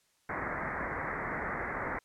white low-pass noise, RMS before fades -36 dBFS, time 0.29-1.99 s, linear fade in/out 5 ms, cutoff 2100 Hz, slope 96 dB/octave, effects white hiss -71 dBFS RMS until 2.04 s + low-pass 10000 Hz 12 dB/octave

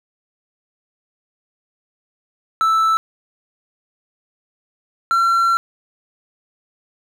triangle tone pair in turn, 1318.5 / 1359.5 Hz, E6 / F6, 0 / -47 cents, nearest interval minor second, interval 53 cents, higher second, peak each -11 dBFS, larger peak neither, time 2.61-2.97 / 5.11-5.57 s, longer second, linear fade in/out 0 ms, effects none

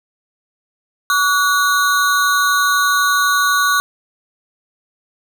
square ring-modulated tone, 1300 Hz, E6, 24 cents flat, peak -10 dBFS, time 1.1-3.8 s, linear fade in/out 0 ms, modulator 164 Hz, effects none

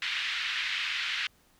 white band-pass noise, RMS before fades -32 dBFS, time 0.02-1.27 s, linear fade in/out 2 ms, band 1600 to 3400 Hz, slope 24 dB/octave, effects pink hiss -64 dBFS RMS until 1.59 s

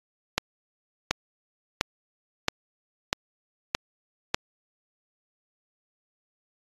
accelerating click train, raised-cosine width 0.2 ms, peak -4 dBFS, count 7, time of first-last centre 0.38-4.345 s, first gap 730 ms, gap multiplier 0.96, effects AAC 32 kbps

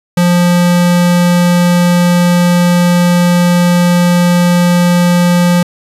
square tone, 175.7 Hz, F3, 11 cents sharp, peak -7 dBFS, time 0.17-5.63 s, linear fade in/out 5 ms, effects resampled to 32000 Hz

